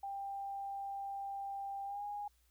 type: tone with pitch glide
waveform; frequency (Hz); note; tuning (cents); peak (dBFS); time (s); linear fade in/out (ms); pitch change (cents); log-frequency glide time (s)
sine; 792 to 821.8; G5 to G#5; +18 to -18; -39; 0.03-2.28; 5; +64; 1.85-2.04
effects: added 60 Hz sine -70 dBFS peak until 2.5 s + white hiss -75 dBFS RMS until 2.5 s